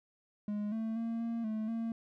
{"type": "tone with pitch steps", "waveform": "triangle", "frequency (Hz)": [208, 222.8, 229, 230.9, 217.4, 228], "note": ["G#3", "A3", "A#3", "A#3", "A3", "A#3"], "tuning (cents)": [3, 22, -31, -16, -21, -38], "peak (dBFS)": -31, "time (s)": [0.48, 1.92], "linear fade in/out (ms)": 2, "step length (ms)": 240, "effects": []}